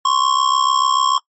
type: ring-modulated tone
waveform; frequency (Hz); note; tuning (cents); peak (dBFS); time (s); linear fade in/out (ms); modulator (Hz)
square; 1076; C6; +48; -11; 0.05-1.18; 2; 33.4
effects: noise-tail reverb RT60 0.1 s tail -24 dB re dry + MP3 32 kbps